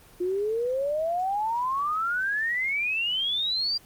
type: exponential sweep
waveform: sine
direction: up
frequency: 350 to 4800 Hz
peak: -24 dBFS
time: 0.2-3.78 s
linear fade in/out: 10 ms
effects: pink hiss -53 dBFS RMS until 3.85 s + Opus 24 kbps